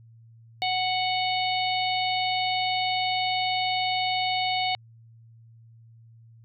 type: harmonic tone with a mistuned harmonic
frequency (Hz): 740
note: F#5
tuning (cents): 0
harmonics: 1 / 3 / 4 / 5 / 6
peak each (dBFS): -26 / -31 / -32 / -33 / -34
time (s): 0.62-4.75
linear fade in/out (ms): 0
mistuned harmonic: 6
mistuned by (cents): -29
effects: added 114 Hz sine -49 dBFS peak until 6.44 s